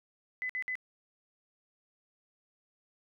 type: tone bursts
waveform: sine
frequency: 2013 Hz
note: B6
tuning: 33 cents sharp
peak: -32 dBFS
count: 3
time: 0.42-0.754 s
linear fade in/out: 0 ms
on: 74 ms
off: 56 ms
effects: none